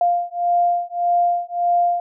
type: beating tone pair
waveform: sine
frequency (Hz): 698.5 / 700.2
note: F5 / F5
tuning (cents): 0 / +4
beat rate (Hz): 1.7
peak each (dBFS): -19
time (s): 0.01-2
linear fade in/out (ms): 2
effects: none